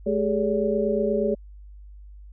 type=tone cluster; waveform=sine; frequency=214.2 / 399.3 / 427.7 / 569 Hz; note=A3 / G4 / A4 / C#5; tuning=-46 / +32 / -49 / +45 cents; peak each=-26 dBFS; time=0.06-1.35 s; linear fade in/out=10 ms; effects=added 50 Hz sine -41 dBFS peak until 2.32 s